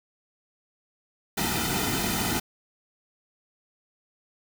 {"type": "noise with comb filter", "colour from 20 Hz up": "pink", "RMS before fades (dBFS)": -27, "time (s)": [1.37, 2.4], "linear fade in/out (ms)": 10, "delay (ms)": 1.8, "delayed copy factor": -0.9, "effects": []}